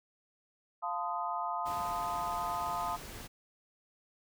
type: chord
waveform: sine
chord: F dominant seventh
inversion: none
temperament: equal with one note detuned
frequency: 698.5 / 880 / 1026.2 / 1244.5 Hz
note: F5 / A5 / C6 / Eb6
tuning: 0 / 0 / -34 / 0 cents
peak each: -38 dBFS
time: 0.82-2.97 s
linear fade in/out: 20 ms
type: noise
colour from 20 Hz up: pink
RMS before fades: -46 dBFS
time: 1.65-3.28 s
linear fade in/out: 20 ms
effects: none